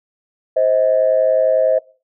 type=tone pair together; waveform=sine; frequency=523.3 / 634.1 Hz; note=C5 / D#5; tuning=0 / +33 cents; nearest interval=minor third; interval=333 cents; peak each=-14 dBFS; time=0.56-1.79 s; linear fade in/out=10 ms; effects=noise-tail reverb RT60 0.4 s tail -23 dB re dry + tanh soft clip ceiling -4 dBFS